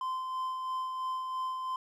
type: tone with tremolo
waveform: triangle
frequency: 1034 Hz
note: C6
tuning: 21 cents flat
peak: -29 dBFS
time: 0.01-1.76 s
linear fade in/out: 2 ms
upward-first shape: sine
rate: 3 Hz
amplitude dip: 35%
effects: none